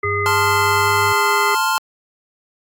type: harmonic tone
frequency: 409.7 Hz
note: G#4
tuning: 24 cents flat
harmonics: 1 / 3 / 5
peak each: -22 / -22 / -22 dBFS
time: 0.03-1.55 s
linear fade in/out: 5 ms
type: tone with pitch glide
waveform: sine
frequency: 97.3 to 99.17 Hz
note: G2 to G2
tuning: -12 to +21 cents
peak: -25 dBFS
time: 0.04-1.13 s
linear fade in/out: 10 ms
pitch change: +33 cents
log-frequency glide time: 0.75-0.92 s
type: chord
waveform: square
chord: F major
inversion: first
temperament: equal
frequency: 880 / 1046.5 / 1396.9 Hz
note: A5 / C6 / F6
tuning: 0 / 0 / 0 cents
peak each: -21 dBFS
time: 0.26-1.78 s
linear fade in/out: 0 ms
effects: AAC 64 kbps